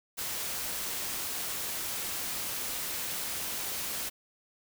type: noise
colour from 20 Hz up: white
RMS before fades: -35 dBFS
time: 0.17-4.1 s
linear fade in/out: 20 ms
effects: none